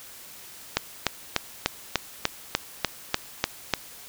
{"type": "click train", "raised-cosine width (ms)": 0.2, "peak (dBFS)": -3, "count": 11, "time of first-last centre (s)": [0.77, 3.737], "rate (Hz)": 3.37, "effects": ["white hiss -45 dBFS RMS until 4.08 s"]}